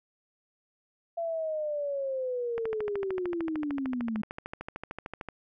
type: linear sweep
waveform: sine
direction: down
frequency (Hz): 679 to 207.7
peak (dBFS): -29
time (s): 1.17-4.22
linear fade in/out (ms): 10
type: click train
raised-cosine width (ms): 0.5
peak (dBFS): -22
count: 37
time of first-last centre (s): 2.58-5.287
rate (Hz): 13.3
effects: none